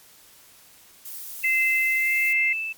violet noise, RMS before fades -36 dBFS, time 1.05-2.33 s, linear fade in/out 5 ms
sine tone with tremolo, 2637 Hz, E7, in tune, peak -22 dBFS, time 1.43-2.73 s, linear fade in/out 10 ms, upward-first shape triangle, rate 1.3 Hz, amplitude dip 60%
sine tone with pitch glide, 2071 to 2100 Hz, C7 to C7, -18 to +6 cents, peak -20 dBFS, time 1.44-2.53 s, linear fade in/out 5 ms, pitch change +24 cents, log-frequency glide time 1.97-2.12 s
effects white hiss -52 dBFS RMS until 2.77 s + MP3 96 kbps

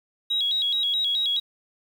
sine tone with vibrato, 3568 Hz, A7, 23 cents sharp, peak -21 dBFS, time 0.3-1.4 s, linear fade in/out 10 ms, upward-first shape square, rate 4.7 Hz, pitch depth 120 cents each way, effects 8-bit

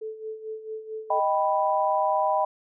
sine tone with tremolo, 437.5 Hz, A4, 10 cents flat, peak -30 dBFS, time 0.01-1.2 s, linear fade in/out 10 ms, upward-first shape sine, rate 4.5 Hz, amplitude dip 70%
sine chord, Eb augmented, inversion none, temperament equal, 622.3 / 784 / 987.8 Hz, Eb5 / G5 / B5, 0 / 0 / 0 cents, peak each -25 dBFS, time 1.1-2.45 s, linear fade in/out 5 ms
effects none

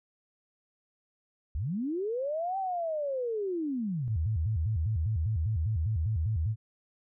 sine linear two-way sweep, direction up then down, 56.6 to 784 to 110.8 Hz, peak -29 dBFS, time 1.55-4.08 s, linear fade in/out 0 ms, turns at 2.58 s
sine tone with vibrato, 93.3 Hz, F#2, 15 cents sharp, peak -26 dBFS, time 4.06-6.56 s, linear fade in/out 50 ms, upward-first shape square, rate 5 Hz, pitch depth 280 cents each way
effects none

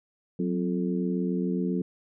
harmonic tone with a mistuned harmonic, 87.31 Hz, F2, in tune, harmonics 2 / 3 / 4 / 5, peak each -27 / -31 / -33 / -35 dBFS, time 0.39-1.82 s, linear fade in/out 5 ms, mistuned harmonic 2, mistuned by +85 cents, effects none

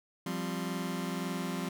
sawtooth chord, F suspended second, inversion none, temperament just, 174.61 / 196.44 / 261.9 Hz, F3 / G3 / C4, 0 / +4 / +2 cents, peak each -32 / -34 / -34 dBFS, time 0.26-1.69 s, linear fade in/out 5 ms, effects none

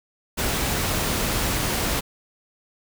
pink noise, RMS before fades -24 dBFS, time 0.37-2.01 s, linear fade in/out 20 ms, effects none

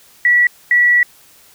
sine tone pair in turn, 1943 / 1943 Hz, B6 / B6, -29 / -29 cents, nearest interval unison, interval 0 cents, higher neither, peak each -8 dBFS, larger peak neither, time 0.25-0.47 / 0.71-1.03 s, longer second, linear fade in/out 2 ms, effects white hiss -47 dBFS RMS until 1.54 s

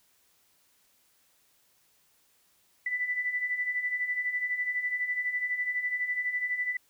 sine beating tone pair, 1975.5 / 1987.5 Hz, B6 / B6, 0 / +10 cents, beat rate 12 Hz, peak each -35 / -29 dBFS, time 2.86-6.77 s, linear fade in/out 5 ms, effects white hiss -67 dBFS RMS until 6.89 s

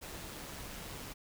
pink noise with amplitude modulation, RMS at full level -44 dBFS, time 0.01-1.14 s, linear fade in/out 20 ms, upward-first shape sine, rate 141 Hz, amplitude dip 30%, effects none

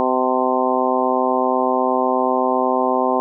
harmonic tone with a mistuned harmonic, 128.1 Hz, C3, 36 cents flat, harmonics 2 / 3 / 4 / 5 / 6 / 7 / 8, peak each -23 / -23 / -23 / -23 / -23 / -23 / -23 dBFS, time 0-3.2 s, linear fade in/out 0 ms, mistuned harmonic 8, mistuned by +29 cents, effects none

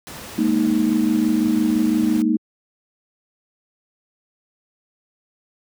pink noise, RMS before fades -35 dBFS, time 0.07-2.22 s, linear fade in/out 0 ms
sine chord, Ab suspended second, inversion none, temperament just, 207.7 / 233.6 / 311.5 Hz, Ab3 / Bb3 / Eb4, 0 / +4 / +2 cents, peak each -22 / -19 / -19 dBFS, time 0.38-2.37 s, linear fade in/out 5 ms
effects high-pass 80 Hz 12 dB/octave

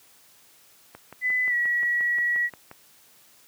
click train, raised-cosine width 0.5 ms, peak -26 dBFS, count 11, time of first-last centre 0.95-2.714 s, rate 5.67 Hz
sine tone with pitch glide, 2004 to 1924.6 Hz, B6 to B6, +25 to -45 cents, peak -21 dBFS, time 1.21-2.5 s, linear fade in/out 50 ms, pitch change -70 cents, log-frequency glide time 1.48-1.54 s
effects white hiss -56 dBFS RMS until 3.47 s + high-pass 80 Hz 12 dB/octave

